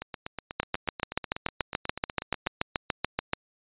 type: two click trains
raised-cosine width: 0.3 ms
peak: -18 / -9 dBFS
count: 21 / 20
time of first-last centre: 0.02-2.465 / 0.6-3.334 s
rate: 8.18 / 6.95 Hz
effects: resampled to 8000 Hz